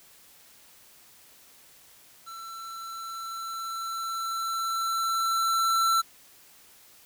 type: tone with level ramp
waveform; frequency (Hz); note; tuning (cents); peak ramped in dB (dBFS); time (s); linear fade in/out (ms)
square; 1341; E6; +29; -40 to -21; 2.26-6.02; 20
effects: white hiss -55 dBFS RMS until 7.05 s